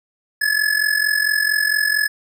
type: tone with amplitude modulation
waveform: square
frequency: 1710 Hz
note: A6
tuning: 50 cents flat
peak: -13 dBFS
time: 0.41-2.08 s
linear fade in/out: 10 ms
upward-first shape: sine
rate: 44.4 Hz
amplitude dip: 80%
effects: none